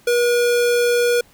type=tone; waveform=square; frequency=481 Hz; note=B4; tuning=46 cents flat; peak=-15 dBFS; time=0.07-1.21 s; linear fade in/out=5 ms; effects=pink hiss -52 dBFS RMS until 1.33 s